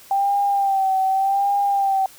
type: tone with vibrato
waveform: sine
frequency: 784 Hz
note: G5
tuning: in tune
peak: -16 dBFS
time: 0.11-2.06 s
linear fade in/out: 2 ms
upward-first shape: sine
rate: 0.85 Hz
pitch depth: 47 cents each way
effects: white hiss -46 dBFS RMS until 2.18 s